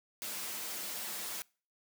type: noise with comb filter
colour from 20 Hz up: white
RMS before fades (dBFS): -40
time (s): 0.22-1.42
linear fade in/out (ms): 0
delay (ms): 7.4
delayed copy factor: -0.65
effects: noise-tail reverb RT60 0.4 s tail -25 dB re dry + high-pass 150 Hz 12 dB/octave